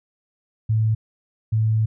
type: tone bursts at uneven times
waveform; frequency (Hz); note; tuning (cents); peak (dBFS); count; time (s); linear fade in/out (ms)
sine; 110; A2; 0; -16; 2; 0.69-0.95 / 1.52-1.86; 10
effects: none